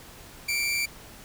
sawtooth tone pair together, 2216 / 2348 Hz, C#7 / D7, -1 / -1 cents, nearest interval minor second, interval 100 cents, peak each -31 / -22 dBFS, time 0.48-0.86 s, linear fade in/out 10 ms, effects pink hiss -47 dBFS RMS until 1.24 s

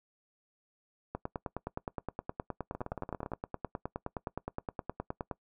two click trains, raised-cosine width 1 ms, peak -21 / -24 dBFS, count 41 / 11, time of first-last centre 1.15-5.312 / 2.75-3.318 s, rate 9.61 / 17.6 Hz, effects noise-tail reverb RT60 0.1 s tail -21 dB re dry

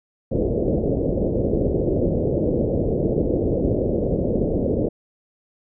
white low-pass noise, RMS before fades -21 dBFS, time 0.31-4.89 s, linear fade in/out 10 ms, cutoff 550 Hz, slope 48 dB/octave, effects none

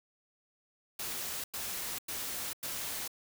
white noise bursts, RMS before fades -38 dBFS, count 4, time 0.99-3.078 s, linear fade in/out 5 ms, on 450 ms, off 96 ms, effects none

